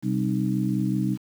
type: harmonic tone with a mistuned harmonic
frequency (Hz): 65.41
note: C2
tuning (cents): 0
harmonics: 2 / 3 / 4 / 5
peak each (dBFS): -27 / -25 / -31 / -28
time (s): 0.02-1.18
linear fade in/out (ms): 50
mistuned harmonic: 5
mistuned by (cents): -97
effects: 8-bit